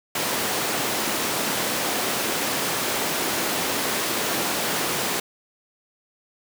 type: high-pass noise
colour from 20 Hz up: pink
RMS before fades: -25 dBFS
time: 0.15-5.2 s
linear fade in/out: 5 ms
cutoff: 250 Hz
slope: 12 dB/octave
effects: none